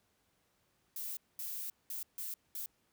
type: noise bursts at uneven times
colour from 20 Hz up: violet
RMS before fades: -41 dBFS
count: 5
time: 0.96-1.17 / 1.39-1.7 / 1.9-2.03 / 2.18-2.34 / 2.55-2.66 s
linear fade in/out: 2 ms
effects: pink hiss -75 dBFS RMS until 2.92 s + high-pass 60 Hz 12 dB/octave